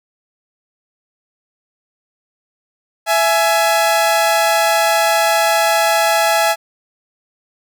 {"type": "tone pair together", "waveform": "sawtooth", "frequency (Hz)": [665, 840], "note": ["E5", "G#5"], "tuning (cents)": [15, 19], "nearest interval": "major third", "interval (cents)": 404, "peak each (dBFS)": -11, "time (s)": [3.06, 6.56], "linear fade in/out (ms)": 50, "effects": []}